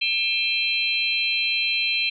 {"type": "tone cluster", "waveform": "sine", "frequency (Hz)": [2395, 2647, 3181, 4065], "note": ["D7", "E7", "G7", "B7"], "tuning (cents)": [33, 7, 25, 49], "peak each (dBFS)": -26, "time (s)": [0.01, 2.1], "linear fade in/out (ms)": 10, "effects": []}